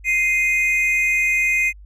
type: tone pair together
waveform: triangle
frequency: 2093 / 2489 Hz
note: C7 / D#7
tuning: 0 / 0 cents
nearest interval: minor third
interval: 300 cents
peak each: -17 dBFS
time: 0.04-1.73 s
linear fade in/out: 50 ms
effects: added 50 Hz sine -39 dBFS peak until 1.85 s